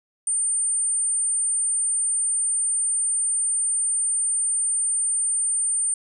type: tone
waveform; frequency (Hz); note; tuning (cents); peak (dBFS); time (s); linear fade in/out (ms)
sine; 8980; C#9; +21; -20; 0.27-5.94; 2
effects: none